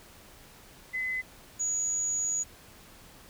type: tone pair in turn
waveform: sine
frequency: 2027 / 6799 Hz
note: B6 / G#8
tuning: +45 / +40 cents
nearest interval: octave + major sixth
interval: 2095 cents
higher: second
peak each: -29 / -27 dBFS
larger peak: second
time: 0.93-1.22 / 1.59-2.44 s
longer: second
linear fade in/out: 20 ms
effects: pink hiss -53 dBFS RMS until 3.29 s